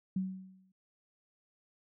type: tone with exponential decay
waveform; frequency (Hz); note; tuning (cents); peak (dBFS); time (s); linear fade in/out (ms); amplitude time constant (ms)
sine; 188.3; F#3; +31; -28; 0.16-0.72; 5; 120
effects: none